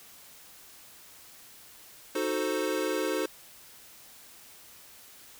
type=chord; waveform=square; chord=D# diminished seventh; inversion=none; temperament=equal; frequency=311.1 / 370 / 440 / 523.3 Hz; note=D#4 / F#4 / A4 / C5; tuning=0 / 0 / 0 / 0 cents; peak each=-34 dBFS; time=2.15-3.26 s; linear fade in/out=5 ms; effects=white hiss -52 dBFS RMS until 5.39 s